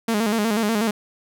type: tone with vibrato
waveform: sawtooth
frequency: 217.6 Hz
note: A3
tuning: 19 cents flat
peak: -15 dBFS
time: 0.08-0.91 s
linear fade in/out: 5 ms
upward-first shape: square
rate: 8.2 Hz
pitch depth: 82 cents each way
effects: none